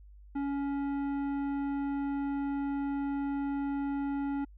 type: tone with tanh clipping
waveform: triangle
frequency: 280.3 Hz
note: C#4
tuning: 19 cents sharp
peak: -32 dBFS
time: 0.35-4.45 s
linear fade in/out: 10 ms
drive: 16 dB
effects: added 50 Hz sine -50 dBFS peak until 4.57 s